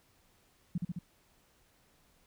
sine tone with echo, 174.61 Hz, F3, in tune, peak -29 dBFS, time 0.75-0.78 s, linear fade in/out 5 ms, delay 70 ms, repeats 3, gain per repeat -2 dB, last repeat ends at 0.99 s, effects pink hiss -68 dBFS RMS until 2.26 s

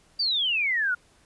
sine exponential sweep, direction down, 4780 to 1396.9 Hz, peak -22 dBFS, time 0.19-0.95 s, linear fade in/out 10 ms, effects pink hiss -60 dBFS RMS until 1.25 s + resampled to 24000 Hz

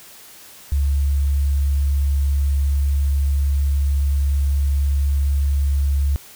sine tone with sample-and-hold, 70.2 Hz, C#2, 22 cents sharp, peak -15 dBFS, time 0.72-6.16 s, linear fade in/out 0 ms, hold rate 8820 Hz, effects white hiss -43 dBFS RMS until 6.35 s

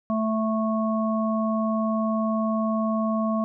harmonic tone, 220 Hz, A3, in tune, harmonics 1 / 3 / 5, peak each -23 / -28 / -30 dBFS, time 0.1-3.44 s, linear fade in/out 0 ms, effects none

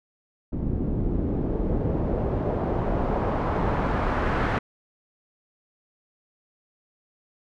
pink noise with low-pass filter sweep, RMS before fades -25 dBFS, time 0.52-4.59 s, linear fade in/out 10 ms, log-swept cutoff 260 to 1600 Hz, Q 1.2, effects none

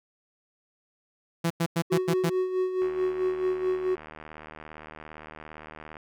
sawtooth tone bursts, 167.6 Hz, E3, 29 cents sharp, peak -19 dBFS, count 6, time 1.44-2.299 s, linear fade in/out 10 ms, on 64 ms, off 95 ms
triangle tone with tremolo, 370.6 Hz, F#4, 3 cents sharp, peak -20 dBFS, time 1.9-3.96 s, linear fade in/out 20 ms, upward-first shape sine, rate 4.6 Hz, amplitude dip 60%
click train, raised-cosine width 0.5 ms, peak -27 dBFS, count 245, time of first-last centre 2.82-5.968 s, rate 77.5 Hz
effects none

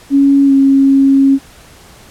sine tone with pitch glide, 277.9 to 272.7 Hz, C#4 to C#4, +4 to -28 cents, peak -5 dBFS, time 0.1-1.39 s, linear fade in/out 50 ms, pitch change -32 cents, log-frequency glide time 0.46-0.52 s, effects pink hiss -40 dBFS RMS until 2.1 s + low-pass 12000 Hz 12 dB/octave

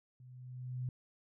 sine tone with level ramp, 126.2 Hz, B2, 38 cents sharp, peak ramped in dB -53 to -34 dBFS, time 0.2-0.89 s, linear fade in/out 2 ms, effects none

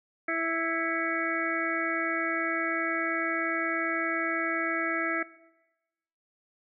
harmonic tone with a mistuned harmonic, 329.6 Hz, E4, in tune, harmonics 1 / 2 / 4 / 5 / 6 / 7, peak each -34 / -34 / -34 / -34 / -34 / -34 dBFS, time 0.28-5.23 s, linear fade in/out 5 ms, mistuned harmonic 7, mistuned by -59 cents, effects noise-tail reverb RT60 1.0 s tail -19 dB re dry

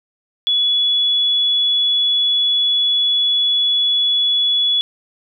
sine tone, 3400 Hz, G#7, 40 cents sharp, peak -13 dBFS, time 0.47-4.81 s, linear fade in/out 0 ms, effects none

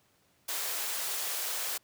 white high-pass noise, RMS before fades -34 dBFS, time 0.48-1.78 s, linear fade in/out 10 ms, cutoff 410 Hz, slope 24 dB/octave, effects pink hiss -68 dBFS RMS until 1.83 s + high-pass 100 Hz 12 dB/octave

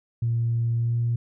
sine tone with pitch glide, 116.54 to 117.96 Hz, A#2 to A#2, 0 to +21 cents, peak -20 dBFS, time 0.22-1.16 s, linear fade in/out 5 ms, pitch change +21 cents, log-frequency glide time 0.77-0.97 s, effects tanh soft clip ceiling -16 dBFS

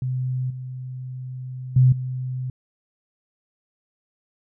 sine tone with level steps, 128.1 Hz, C3, 36 cents flat, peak -22 / -30 / -11 / -25 dBFS, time 0.02-2.5 s, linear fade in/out 2 ms, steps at 0.5 / 1.76 / 1.92 s, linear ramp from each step 5 ms, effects none

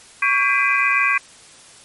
sine tone cluster, 1123 / 1601 / 2013 / 2367 / 2495 Hz, C#6 / G6 / B6 / D7 / D#7, +22 / +36 / +33 / +13 / +4 cents, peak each -21 dBFS, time 0.22-1.18 s, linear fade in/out 5 ms, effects white hiss -45 dBFS RMS until 1.84 s + MP3 48 kbps

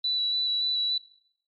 sine tone with vibrato, 3951 Hz, B7, in tune, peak -24 dBFS, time 0.04-0.98 s, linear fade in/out 5 ms, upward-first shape square, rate 3.5 Hz, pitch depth 10 cents each way, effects noise-tail reverb RT60 0.7 s tail -21 dB re dry + MP3 32 kbps

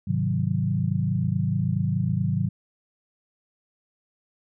sine chord, Ab dominant seventh, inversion none, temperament equal, 103.83 / 130.81 / 155.56 / 185 Hz, Ab2 / C3 / Eb3 / Gb3, 0 / 0 / 0 / 0 cents, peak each -27 dBFS, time 0.07-2.49 s, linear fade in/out 10 ms, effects none

